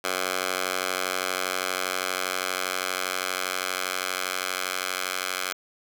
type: tone with high-pass filter sweep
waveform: 10% pulse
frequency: 92.5 Hz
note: F#2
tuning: in tune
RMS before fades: -29 dBFS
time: 0.04-5.53 s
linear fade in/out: 5 ms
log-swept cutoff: 780 to 1300 Hz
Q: 0.72
effects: none